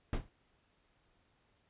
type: noise with exponential decay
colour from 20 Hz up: brown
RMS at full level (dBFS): -28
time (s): 0.13-0.3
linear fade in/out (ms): 2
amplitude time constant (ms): 36
effects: pink hiss -73 dBFS RMS until 1.69 s + resampled to 8000 Hz